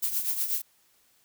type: noise with tremolo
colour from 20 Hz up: violet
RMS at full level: -26 dBFS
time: 0.02-0.62 s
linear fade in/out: 10 ms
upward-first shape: triangle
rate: 8.2 Hz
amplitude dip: 70%
effects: white hiss -65 dBFS RMS until 1.24 s